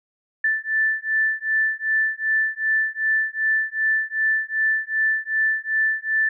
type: beating tone pair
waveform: sine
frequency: 1760 / 1762.6 Hz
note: A6 / A6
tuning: 0 / +3 cents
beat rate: 2.6 Hz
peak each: -22 dBFS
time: 0.44-6.29 s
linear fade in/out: 5 ms
effects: none